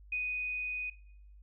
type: tone with level ramp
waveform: sine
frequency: 2489 Hz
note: D#7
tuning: in tune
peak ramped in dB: -31 to -34 dBFS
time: 0.12-0.9 s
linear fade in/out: 5 ms
effects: noise-tail reverb RT60 0.7 s tail -19 dB re dry + added 50 Hz sine -52 dBFS peak until 1.42 s